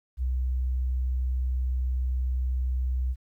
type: tone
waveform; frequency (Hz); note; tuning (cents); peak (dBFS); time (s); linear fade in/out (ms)
sine; 63.4; B1; +46; -24; 0.17-3.16; 50
effects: 11-bit